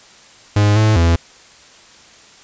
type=tone with pitch steps; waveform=45% pulse; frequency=103.5 / 108.2 / 84 Hz; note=G#2 / A2 / E2; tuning=-5 / -29 / +33 cents; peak=-10 dBFS; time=0.56-1.16 s; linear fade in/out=5 ms; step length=200 ms; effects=white hiss -44 dBFS RMS until 2.43 s + resampled to 16000 Hz